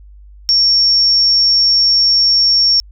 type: tone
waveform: sine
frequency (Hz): 5490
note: F8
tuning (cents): -31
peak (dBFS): -8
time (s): 0.49-2.8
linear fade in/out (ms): 0
effects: added 50 Hz sine -36 dBFS peak until 2.91 s